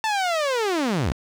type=linear sweep; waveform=sawtooth; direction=down; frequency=895 to 50.6 Hz; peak=-17 dBFS; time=0.04-1.12 s; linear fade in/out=0 ms; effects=low-pass 7000 Hz 12 dB/octave + 8-bit